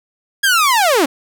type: linear sweep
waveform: sawtooth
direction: down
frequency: 1661.2 to 250.8 Hz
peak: -7 dBFS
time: 0.43-1.06 s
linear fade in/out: 10 ms
effects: none